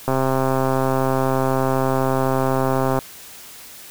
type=click train; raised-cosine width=1 ms; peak=-6 dBFS; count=385; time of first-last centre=0.08-2.989 s; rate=132 Hz; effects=white hiss -40 dBFS RMS until 3.9 s